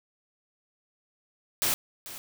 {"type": "noise with echo", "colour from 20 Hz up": "white", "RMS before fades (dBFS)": -26, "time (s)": [1.62, 1.74], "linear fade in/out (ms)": 0, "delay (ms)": 440, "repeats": 1, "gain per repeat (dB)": -15, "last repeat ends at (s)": 2.18, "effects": []}